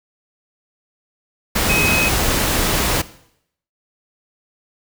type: tone in noise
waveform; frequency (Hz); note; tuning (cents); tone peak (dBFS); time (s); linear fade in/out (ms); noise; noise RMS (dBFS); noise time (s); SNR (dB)
sine; 2534; D#7; +31; -16; 1.69-2.09; 10; pink; -18; 1.55-3.02; -1
effects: noise-tail reverb RT60 0.7 s tail -17 dB re dry